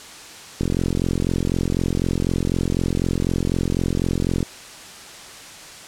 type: click train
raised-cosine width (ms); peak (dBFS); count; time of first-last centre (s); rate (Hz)
3; -8; 169; 0.61-4.428; 44
effects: white hiss -39 dBFS RMS until 5.87 s + low-pass 8000 Hz 12 dB/octave